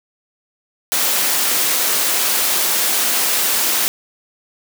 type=high-pass noise; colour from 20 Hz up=white; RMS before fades=-17 dBFS; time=0.92-3.88 s; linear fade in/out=0 ms; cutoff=280 Hz; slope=12 dB/octave; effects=none